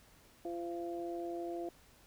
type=harmonic tone; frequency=171.5 Hz; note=F3; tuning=31 cents flat; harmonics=2 / 3 / 4; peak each=-39 / -48 / -43 dBFS; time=0.45-1.69 s; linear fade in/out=2 ms; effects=pink hiss -63 dBFS RMS until 2.06 s